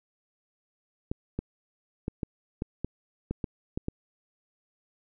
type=clicks; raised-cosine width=3 ms; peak=-17 dBFS; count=10; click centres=1.115 / 1.39 / 2.081 / 2.232 / 2.621 / 2.846 / 3.31 / 3.442 / 3.775 / 3.884 s; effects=none